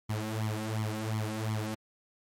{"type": "tone with flanger", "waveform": "sawtooth", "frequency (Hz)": 108.8, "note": "A2", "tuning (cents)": -19, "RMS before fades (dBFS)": -33, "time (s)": [0.09, 1.75], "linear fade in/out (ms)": 10, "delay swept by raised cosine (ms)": [0.91, 3.81], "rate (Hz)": 2.8, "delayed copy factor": 0.9, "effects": ["MP3 64 kbps"]}